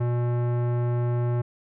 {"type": "tone with tanh clipping", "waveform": "sine", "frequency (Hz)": 120.7, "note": "B2", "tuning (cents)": -39, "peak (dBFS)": -24, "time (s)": [0, 1.42], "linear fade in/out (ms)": 10, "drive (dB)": 18, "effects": []}